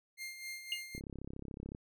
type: tone with tremolo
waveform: sawtooth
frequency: 2112 Hz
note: C7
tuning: 16 cents sharp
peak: -37 dBFS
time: 0.17-1.01 s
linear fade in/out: 50 ms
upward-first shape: sine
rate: 3.8 Hz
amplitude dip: 60%
type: tone with exponential decay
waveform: sine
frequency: 2834 Hz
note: F7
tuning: 25 cents sharp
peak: -29 dBFS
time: 0.72-0.82 s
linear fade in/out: 2 ms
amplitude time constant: 20 ms
type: click train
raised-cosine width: 3 ms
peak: -31 dBFS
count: 28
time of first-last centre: 0.95-1.749 s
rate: 33.8 Hz
effects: none